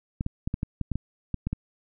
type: clicks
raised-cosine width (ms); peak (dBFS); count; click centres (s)
5; -15; 11; 0.209 / 0.264 / 0.475 / 0.541 / 0.631 / 0.813 / 0.917 / 0.956 / 1.343 / 1.47 / 1.53
effects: none